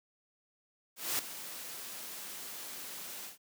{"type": "noise with ADSR envelope", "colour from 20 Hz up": "white", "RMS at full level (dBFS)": -31, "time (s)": [0.96, 3.38], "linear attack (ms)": 230, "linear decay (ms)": 3, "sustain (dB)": -13, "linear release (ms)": 130, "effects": ["high-pass 150 Hz 12 dB/octave"]}